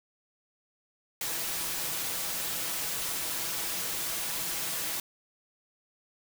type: noise with comb filter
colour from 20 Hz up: white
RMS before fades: -33 dBFS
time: 1.21-5 s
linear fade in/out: 2 ms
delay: 6.1 ms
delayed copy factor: +0.5
effects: none